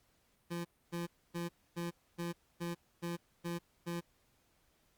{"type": "tone bursts", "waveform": "25% pulse", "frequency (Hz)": 171.5, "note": "F3", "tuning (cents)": -31, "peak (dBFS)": -33, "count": 9, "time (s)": [0.5, 4.01], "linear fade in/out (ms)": 20, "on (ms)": 150, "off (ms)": 270, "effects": ["pink hiss -73 dBFS RMS until 4.97 s", "Opus 48 kbps"]}